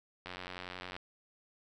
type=click train; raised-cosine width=0.3 ms; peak=-26 dBFS; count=65; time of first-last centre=0.26-0.965 s; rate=90.8 Hz; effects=none